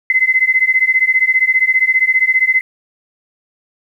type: beating tone pair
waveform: sine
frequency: 2042 / 2057 Hz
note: C7 / C7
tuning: -43 / -30 cents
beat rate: 15 Hz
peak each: -13 dBFS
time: 0.1-2.61 s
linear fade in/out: 2 ms
effects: 8-bit